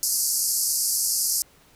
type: band-pass noise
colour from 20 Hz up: white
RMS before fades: -24 dBFS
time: 0.03-1.42 s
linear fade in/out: 0 ms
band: 4600 to 13000 Hz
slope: 96 dB/octave
effects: pink hiss -56 dBFS RMS until 1.75 s